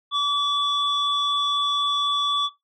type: tone pair together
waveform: sine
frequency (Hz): 1150 / 3446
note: D6 / A7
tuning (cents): -37 / -37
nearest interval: octave + perfect fifth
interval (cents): 1900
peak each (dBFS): -21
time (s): 0.11-2.5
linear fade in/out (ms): 50
effects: noise-tail reverb RT60 0.2 s tail -20 dB re dry + tanh soft clip ceiling -15 dBFS